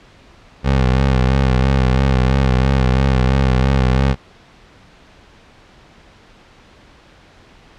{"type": "tone with vibrato", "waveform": "20% pulse", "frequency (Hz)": 65.41, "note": "C2", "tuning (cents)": 0, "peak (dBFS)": -7, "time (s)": [0.63, 4.16], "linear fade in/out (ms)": 50, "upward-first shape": "sine", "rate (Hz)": 3, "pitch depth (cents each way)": 65, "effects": ["pink hiss -46 dBFS RMS until 7.78 s", "low-pass 4000 Hz 12 dB/octave"]}